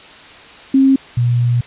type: tone pair in turn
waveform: sine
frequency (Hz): 268.6 / 120.79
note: C4 / B2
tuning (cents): +46 / -38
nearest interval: octave + major second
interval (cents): 1384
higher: first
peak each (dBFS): -7 / -11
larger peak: first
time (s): 0.74-0.96 / 1.17-1.61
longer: second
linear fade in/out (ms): 5
effects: white hiss -38 dBFS RMS until 1.66 s + resampled to 8000 Hz